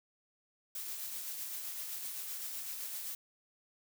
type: noise with tremolo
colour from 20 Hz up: blue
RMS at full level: -40 dBFS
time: 0.75-3.15 s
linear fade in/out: 2 ms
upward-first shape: triangle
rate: 7.8 Hz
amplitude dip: 35%
effects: none